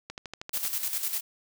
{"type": "click train", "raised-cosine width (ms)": 0.2, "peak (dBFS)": -20, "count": 8, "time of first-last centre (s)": [0.1, 0.651], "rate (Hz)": 12.7}
{"type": "noise with tremolo", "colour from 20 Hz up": "blue", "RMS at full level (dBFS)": -29, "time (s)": [0.53, 1.21], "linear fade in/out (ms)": 10, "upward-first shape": "square", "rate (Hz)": 10, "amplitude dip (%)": 55}
{"effects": []}